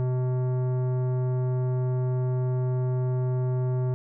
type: tone with tanh clipping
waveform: triangle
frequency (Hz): 126.9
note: B2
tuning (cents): +47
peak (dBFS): -25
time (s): 0-3.94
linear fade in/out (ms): 0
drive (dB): 18
effects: none